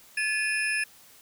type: tone cluster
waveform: sine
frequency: 1722 / 2467 / 2675 / 5200 / 10420 Hz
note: A6 / D#7 / E7 / E8 / E9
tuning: -38 / -15 / +25 / -24 / -21 cents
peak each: -28 / -29 / -35 / -37 / -36 dBFS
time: 0.17-0.84 s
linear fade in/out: 5 ms
effects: white hiss -54 dBFS RMS until 1.21 s